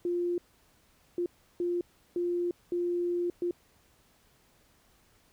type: tone bursts at uneven times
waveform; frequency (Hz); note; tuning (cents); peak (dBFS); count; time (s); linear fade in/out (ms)
sine; 350; F4; +4; -27; 6; 0.05-0.38 / 1.18-1.26 / 1.6-1.81 / 2.16-2.51 / 2.72-3.3 / 3.42-3.51; 2
effects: pink hiss -65 dBFS RMS until 5.32 s